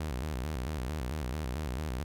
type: tone with vibrato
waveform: sawtooth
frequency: 69.3 Hz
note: C#2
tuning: in tune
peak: -29 dBFS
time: 0-2.04 s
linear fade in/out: 5 ms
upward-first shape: square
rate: 4.5 Hz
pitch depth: 190 cents each way
effects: none